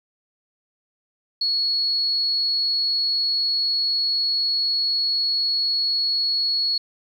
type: tone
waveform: sine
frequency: 4356 Hz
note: C#8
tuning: 31 cents flat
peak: -19 dBFS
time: 1.41-6.78 s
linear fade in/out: 5 ms
effects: 9-bit